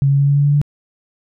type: tone with pitch steps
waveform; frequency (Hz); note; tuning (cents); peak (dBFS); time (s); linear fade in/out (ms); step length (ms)
sine; 138.5 / 139.62 / 140.76 / 141.9 / 143.05 / 144.21 / 145.39; C#3 / C#3 / C#3 / C#3 / D3 / D3 / D3; -1 / +13 / +27 / +41 / -45 / -31 / -17; -10; 0.02-0.615; 0; 85
effects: none